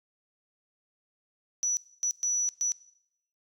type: tone bursts at uneven times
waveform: sine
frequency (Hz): 5910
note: F#8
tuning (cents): -3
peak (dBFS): -24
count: 4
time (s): 1.63-1.77 / 2.03-2.11 / 2.23-2.49 / 2.61-2.72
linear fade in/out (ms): 0
effects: noise-tail reverb RT60 0.7 s tail -18 dB re dry + tanh soft clip ceiling -20 dBFS